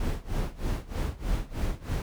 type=noise with tremolo; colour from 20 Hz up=brown; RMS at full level=-27 dBFS; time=0-2.02 s; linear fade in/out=2 ms; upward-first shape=sine; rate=3.2 Hz; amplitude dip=90%; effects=none